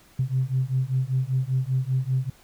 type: beating tone pair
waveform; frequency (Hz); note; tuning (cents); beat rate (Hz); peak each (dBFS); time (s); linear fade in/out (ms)
sine; 127.9 / 133; C3 / C3; -39 / +29; 5.1; -24; 0.19-2.3; 5
effects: tanh soft clip ceiling -14 dBFS + pink hiss -55 dBFS RMS until 2.43 s